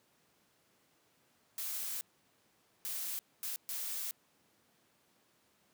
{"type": "noise bursts at uneven times", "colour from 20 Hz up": "blue", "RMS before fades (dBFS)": -39, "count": 4, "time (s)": [[1.58, 2.01], [2.85, 3.19], [3.43, 3.56], [3.69, 4.11]], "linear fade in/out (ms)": 0, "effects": ["pink hiss -71 dBFS RMS until 5.73 s", "high-pass 150 Hz 12 dB/octave"]}